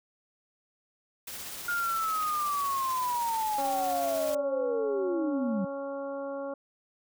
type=noise with tremolo; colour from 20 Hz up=white; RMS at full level=-39 dBFS; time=1.27-4.35 s; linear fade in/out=5 ms; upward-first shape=sine; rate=16 Hz; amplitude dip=25%
type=linear sweep; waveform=sine; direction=down; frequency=1425 to 185.1 Hz; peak=-27 dBFS; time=1.68-5.65 s; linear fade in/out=5 ms
type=harmonic tone; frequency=277.2 Hz; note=C#4; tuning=in tune; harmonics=1 / 2 / 3 / 4 / 5; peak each=-40 / -34 / -45 / -45 / -48 dBFS; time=3.58-6.54 s; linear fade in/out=5 ms
effects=none